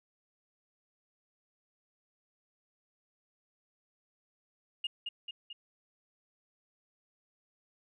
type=tone with echo; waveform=sine; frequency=2844 Hz; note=F7; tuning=31 cents sharp; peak=-30 dBFS; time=4.84-4.87 s; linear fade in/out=5 ms; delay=220 ms; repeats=3; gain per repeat=-4 dB; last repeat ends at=5.53 s; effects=tanh soft clip ceiling -26 dBFS